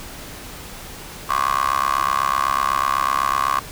15% pulse tone with high-pass filter, 68 Hz, C#2, 33 cents flat, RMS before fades -20 dBFS, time 1.29-3.6 s, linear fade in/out 10 ms, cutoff 1100 Hz, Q 8.7, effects pink hiss -36 dBFS RMS until 3.71 s

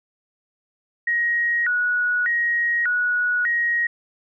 sine tone with vibrato, 1661.2 Hz, G#6, in tune, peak -18 dBFS, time 1.07-3.87 s, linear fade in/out 5 ms, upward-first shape square, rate 0.84 Hz, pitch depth 220 cents each way, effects none

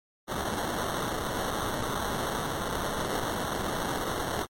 violet noise with sample-and-hold, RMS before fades -31 dBFS, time 0.27-4.47 s, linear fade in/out 50 ms, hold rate 2450 Hz, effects MP3 64 kbps

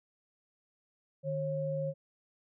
sine tone pair together, 152.37 / 543 Hz, D#3 / C#5, -36 / -36 cents, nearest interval octave + minor seventh, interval 2200 cents, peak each -35 / -33 dBFS, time 1.23-1.94 s, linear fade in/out 50 ms, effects none

